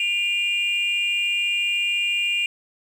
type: tone pair together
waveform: sine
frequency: 2414 / 2800 Hz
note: D7 / F7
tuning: +47 / +4 cents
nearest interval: minor third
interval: 257 cents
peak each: -21 dBFS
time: 0-2.46 s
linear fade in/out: 2 ms
effects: tanh soft clip ceiling -16 dBFS + 8-bit